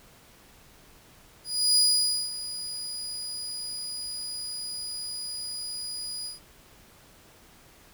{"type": "tone with ADSR envelope", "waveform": "30% pulse", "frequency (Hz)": 4915, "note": "D#8", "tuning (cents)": -22, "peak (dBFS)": -15, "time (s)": [1.44, 6.4], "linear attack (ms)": 330, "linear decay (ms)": 530, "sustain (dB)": -15, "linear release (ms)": 140, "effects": ["pink hiss -55 dBFS RMS until 7.93 s"]}